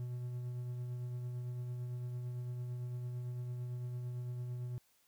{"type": "tone with tremolo", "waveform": "triangle", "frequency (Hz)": 123.1, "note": "B2", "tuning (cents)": -5, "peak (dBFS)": -35, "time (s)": [0, 4.78], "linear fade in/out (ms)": 0, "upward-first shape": "triangle", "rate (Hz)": 8.9, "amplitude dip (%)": 30, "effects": ["white hiss -72 dBFS RMS until 5.07 s"]}